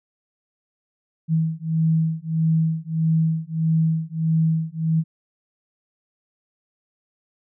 sine beating tone pair, 160.2 / 161.8 Hz, E3 / E3, -49 / -32 cents, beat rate 1.6 Hz, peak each -21 dBFS, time 1.28-5.04 s, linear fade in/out 50 ms, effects none

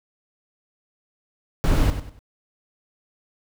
brown noise with echo, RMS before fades -18 dBFS, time 1.64-1.9 s, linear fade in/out 0 ms, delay 97 ms, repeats 3, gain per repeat -10 dB, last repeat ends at 2.191 s, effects none

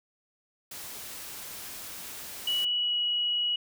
white noise, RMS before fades -41 dBFS, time 0.71-2.65 s, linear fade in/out 5 ms
sine tone with pitch glide, 2935 to 2916 Hz, F#7 to F#7, -15 to -26 cents, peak -25 dBFS, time 2.47-3.56 s, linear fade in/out 5 ms, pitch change -11 cents, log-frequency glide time 2.76-2.96 s
effects none

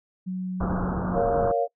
sine tone with pitch glide, 185 to 181.4 Hz, F#3 to F#3, 0 to -34 cents, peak -27 dBFS, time 0.26-1.22 s, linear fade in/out 20 ms, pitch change -34 cents, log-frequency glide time 0.4-1.07 s
pink low-pass noise, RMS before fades -29 dBFS, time 0.6-1.52 s, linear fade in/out 10 ms, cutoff 1500 Hz, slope 96 dB/octave
sine chord, Bb minor, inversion none, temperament just, 466.2 / 559.4 / 699.2 Hz, Bb4 / Db5 / F5, 0 / +16 / +2 cents, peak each -25 dBFS, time 1.13-1.68 s, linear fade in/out 50 ms
effects noise-tail reverb RT60 0.1 s tail -22 dB re dry

